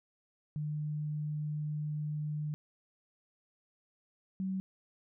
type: tone pair in turn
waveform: sine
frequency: 150.6 / 189.74 Hz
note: D3 / F#3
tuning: +44 / +44 cents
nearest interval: major third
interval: 400 cents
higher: second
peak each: -33 / -32 dBFS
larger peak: second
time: 0.56-2.54 / 4.4-4.6 s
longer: first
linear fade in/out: 0 ms
effects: none

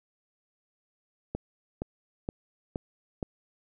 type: click train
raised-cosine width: 2 ms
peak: -18 dBFS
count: 5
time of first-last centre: 1.35-3.228 s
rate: 2.13 Hz
effects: none

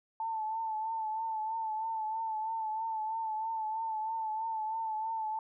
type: tone with vibrato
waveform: sine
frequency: 883 Hz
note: A5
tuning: 6 cents sharp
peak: -32 dBFS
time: 0.2-5.39 s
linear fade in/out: 2 ms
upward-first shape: triangle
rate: 3.1 Hz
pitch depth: 50 cents each way
effects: none

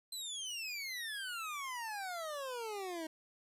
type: exponential sweep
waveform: 25% pulse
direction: down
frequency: 4120 to 311.1 Hz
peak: -36 dBFS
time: 0.12-3.07 s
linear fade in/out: 5 ms
effects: resampled to 32000 Hz + 11-bit

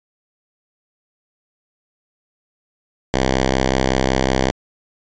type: tone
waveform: 5% pulse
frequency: 65.41 Hz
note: C2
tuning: in tune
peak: -4 dBFS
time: 3.14-4.51 s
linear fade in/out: 0 ms
effects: resampled to 16000 Hz

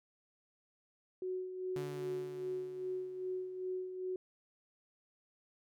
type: tone with tremolo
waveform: sine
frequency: 370 Hz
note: F#4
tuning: in tune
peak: -35 dBFS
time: 1.22-4.16 s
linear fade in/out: 2 ms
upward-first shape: sine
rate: 2.5 Hz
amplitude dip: 55%
type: tone with exponential decay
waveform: sawtooth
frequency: 144.5 Hz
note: D3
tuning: 28 cents flat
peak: -37 dBFS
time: 1.76-3.97 s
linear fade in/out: 0 ms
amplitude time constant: 480 ms
effects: none

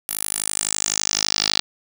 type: tone with band-pass filter sweep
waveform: 10% pulse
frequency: 51.91 Hz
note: G#1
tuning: in tune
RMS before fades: -23 dBFS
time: 0.09-1.6 s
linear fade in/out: 0 ms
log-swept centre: 12000 to 4300 Hz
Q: 3.8
effects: none

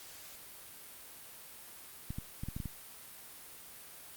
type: clicks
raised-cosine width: 5 ms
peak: -26 dBFS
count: 7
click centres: 2.105 / 2.185 / 2.435 / 2.486 / 2.565 / 2.602 / 2.657 s
effects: white hiss -51 dBFS RMS until 4.16 s + Opus 48 kbps

